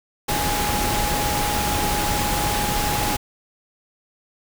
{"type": "tone in noise", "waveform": "sine", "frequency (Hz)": 830.6, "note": "G#5", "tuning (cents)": 0, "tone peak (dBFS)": -25, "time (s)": [0.28, 3.17], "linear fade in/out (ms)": 10, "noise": "pink", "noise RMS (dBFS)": -23, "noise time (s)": [0.28, 3.17], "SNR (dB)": -5, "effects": []}